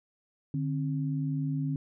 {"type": "tone pair together", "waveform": "sine", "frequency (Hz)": [148.5, 267.4], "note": ["D3", "C4"], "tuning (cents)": [20, 38], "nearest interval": "minor seventh", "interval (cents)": 1018, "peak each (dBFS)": [-29, -33], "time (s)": [0.54, 1.76], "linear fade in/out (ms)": 2, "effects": []}